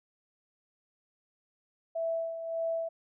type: tone with tremolo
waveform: sine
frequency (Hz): 659.3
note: E5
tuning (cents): 0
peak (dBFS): -28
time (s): 1.95-2.89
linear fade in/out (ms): 10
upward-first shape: sine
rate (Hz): 1.7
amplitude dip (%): 60
effects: none